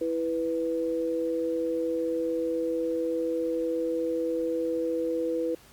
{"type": "tone pair together", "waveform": "sine", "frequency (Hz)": [329.6, 493.8], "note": ["E4", "B4"], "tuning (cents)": [0, 0], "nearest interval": "perfect fifth", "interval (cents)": 700, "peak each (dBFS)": [-29, -27], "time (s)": [0.01, 5.55], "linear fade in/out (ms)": 5, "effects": ["pink hiss -54 dBFS RMS until 5.72 s", "MP3 96 kbps"]}